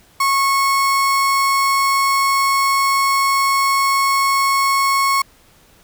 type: tone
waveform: 35% pulse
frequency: 1097 Hz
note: C#6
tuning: 18 cents flat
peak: -12 dBFS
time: 0.2-5.22 s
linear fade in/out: 5 ms
effects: pink hiss -51 dBFS RMS until 5.83 s